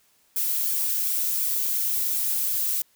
violet noise with flanger, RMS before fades -25 dBFS, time 0.36-2.82 s, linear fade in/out 5 ms, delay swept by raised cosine 1 to 3.7 ms, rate 2.8 Hz, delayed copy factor -0.55, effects white hiss -63 dBFS RMS until 2.95 s

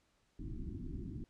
pink low-pass noise, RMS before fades -43 dBFS, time 0.39-1.24 s, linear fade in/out 2 ms, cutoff 360 Hz, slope 96 dB/octave, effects pink hiss -75 dBFS RMS until 1.29 s + low-pass 8000 Hz 12 dB/octave

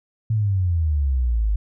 sine exponential sweep, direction down, 113.3 to 50 Hz, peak -17 dBFS, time 0.3-1.56 s, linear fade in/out 5 ms, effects none

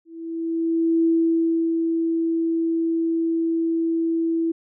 sine tone with ADSR envelope, 329.6 Hz, E4, in tune, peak -15 dBFS, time 0.05-4.52 s, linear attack 1000 ms, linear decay 670 ms, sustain -4 dB, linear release 9 ms, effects none

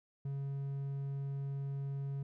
triangle tone, 138.59 Hz, C#3, in tune, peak -34 dBFS, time 0.25-2.23 s, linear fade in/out 5 ms, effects none

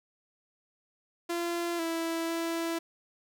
sawtooth tone with pitch steps, 342.8 / 330.2 / 332.4 Hz, F4 / E4 / E4, -32 / +3 / +15 cents, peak -26 dBFS, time 1.29-2.79 s, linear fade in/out 10 ms, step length 500 ms, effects none

